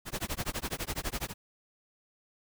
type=noise with tremolo; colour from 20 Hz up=pink; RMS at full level=-32 dBFS; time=0.05-1.34 s; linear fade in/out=50 ms; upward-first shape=sine; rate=12 Hz; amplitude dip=100%; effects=none